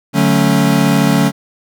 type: chord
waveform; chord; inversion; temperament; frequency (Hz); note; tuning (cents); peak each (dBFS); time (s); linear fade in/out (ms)
square; D major seventh; none; equal; 146.83 / 185 / 220 / 277.2; D3 / F#3 / A3 / C#4; 0 / 0 / 0 / 0; -16; 0.13-1.32; 50
effects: none